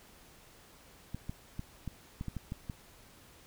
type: clicks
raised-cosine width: 5 ms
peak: -25 dBFS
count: 9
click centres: 1.146 / 1.295 / 1.594 / 1.877 / 2.211 / 2.283 / 2.367 / 2.521 / 2.698 s
effects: pink hiss -58 dBFS RMS until 3.46 s